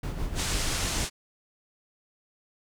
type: noise with tremolo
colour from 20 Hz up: brown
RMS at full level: -29 dBFS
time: 0.03-1.05 s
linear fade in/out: 5 ms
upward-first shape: sine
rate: 6.4 Hz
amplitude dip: 50%
type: low-pass noise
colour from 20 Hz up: white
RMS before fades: -32 dBFS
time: 0.35-1.1 s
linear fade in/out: 50 ms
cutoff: 8500 Hz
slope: 24 dB/octave
effects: none